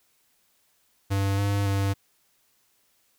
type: tone with pitch steps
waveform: square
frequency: 98.5 / 100.5 / 98.6 Hz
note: G2 / G2 / G2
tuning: +9 / +44 / +11 cents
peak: -23 dBFS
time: 1.1-1.94 s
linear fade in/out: 20 ms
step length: 280 ms
effects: white hiss -67 dBFS RMS until 3.18 s